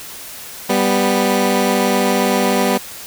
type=tone pair together; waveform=15% pulse; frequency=195.96 / 246.9 Hz; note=G3 / B3; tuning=0 / 0 cents; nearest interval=major third; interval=400 cents; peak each=-10 dBFS; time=0.69-2.78 s; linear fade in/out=10 ms; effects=white hiss -33 dBFS RMS until 3.06 s